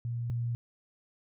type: tone pair in turn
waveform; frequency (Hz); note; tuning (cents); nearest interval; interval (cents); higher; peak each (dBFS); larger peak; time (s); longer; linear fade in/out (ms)
sine; 118.5 / 118.5; A#2 / A#2; +29 / +29; unison; 0; neither; -31 / -29; second; 0.05-0.3 / 0.3-0.55; neither; 0
effects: none